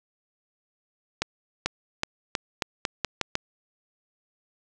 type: accelerating click train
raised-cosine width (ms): 0.2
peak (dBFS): -7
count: 9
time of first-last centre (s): 1.22-3.354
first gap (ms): 440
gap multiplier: 0.85
effects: resampled to 24000 Hz + 7-bit